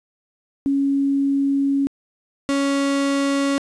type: tone pair in turn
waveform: sine / 35% pulse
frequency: 277.2 / 278.2 Hz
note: C#4 / C#4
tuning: 0 / +6 cents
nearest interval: unison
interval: 6 cents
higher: second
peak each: -16 dBFS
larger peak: neither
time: 0.66-1.87 / 2.49-3.58 s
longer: first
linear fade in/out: 0 ms
effects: resampled to 22050 Hz + 9-bit